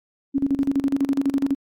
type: tone with tremolo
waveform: sine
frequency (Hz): 275.7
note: C#4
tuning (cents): -9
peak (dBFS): -16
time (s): 0.34-1.55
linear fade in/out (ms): 20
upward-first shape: square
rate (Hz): 12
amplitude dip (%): 80
effects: AAC 64 kbps